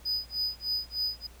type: tone with tremolo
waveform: triangle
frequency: 4978 Hz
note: D#8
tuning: in tune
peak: -25 dBFS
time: 0.05-1.27 s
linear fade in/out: 10 ms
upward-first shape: sine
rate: 3.3 Hz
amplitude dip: 100%
effects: added 60 Hz sine -50 dBFS peak until 1.4 s + pink hiss -56 dBFS RMS until 1.4 s